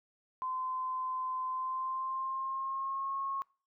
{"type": "tone with pitch glide", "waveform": "sine", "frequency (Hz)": [1030, 1089.4], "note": ["C6", "C#6"], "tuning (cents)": [-28, -30], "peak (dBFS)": -33, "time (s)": [0.42, 3.42], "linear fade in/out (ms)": 0, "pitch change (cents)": 98, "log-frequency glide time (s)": [1.47, 3.16], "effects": ["noise-tail reverb RT60 0.4 s tail -24 dB re dry"]}